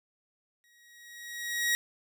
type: tone with exponential growth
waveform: sawtooth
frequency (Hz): 1899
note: A#6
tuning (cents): +32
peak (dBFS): -20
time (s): 0.64-1.75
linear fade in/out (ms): 0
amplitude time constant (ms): 240
effects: none